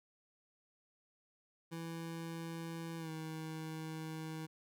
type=tone with pitch glide; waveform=25% pulse; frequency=165.5 to 158.67 Hz; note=E3 to D#3; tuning=+7 to +34 cents; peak=-38 dBFS; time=1.71-4.47 s; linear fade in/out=20 ms; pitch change=-73 cents; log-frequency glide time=2.98-3.1 s; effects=none